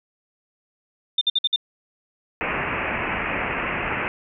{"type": "tone bursts", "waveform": "sine", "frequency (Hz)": 3600, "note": "A7", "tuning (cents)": 39, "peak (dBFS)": -16, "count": 5, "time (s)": [1.18, 1.561], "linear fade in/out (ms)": 5, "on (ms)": 33, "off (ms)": 54}
{"type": "low-pass noise", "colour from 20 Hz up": "white", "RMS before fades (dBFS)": -26, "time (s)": [2.41, 4.08], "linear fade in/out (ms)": 0, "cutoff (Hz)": 2700, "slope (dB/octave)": 96}
{"effects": []}